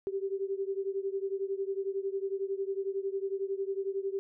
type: beating tone pair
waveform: sine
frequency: 386.8 / 397.8 Hz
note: G4 / G4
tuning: -23 / +25 cents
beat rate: 11 Hz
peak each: -33 / -35 dBFS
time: 0.07-4.19 s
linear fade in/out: 0 ms
effects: none